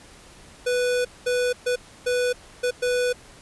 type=tone bursts at uneven times; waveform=square; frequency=494 Hz; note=B4; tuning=in tune; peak=-21 dBFS; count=6; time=0.66-1.05 / 1.26-1.53 / 1.66-1.76 / 2.06-2.33 / 2.63-2.71 / 2.82-3.13 s; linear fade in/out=10 ms; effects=pink hiss -48 dBFS RMS until 3.41 s + resampled to 24000 Hz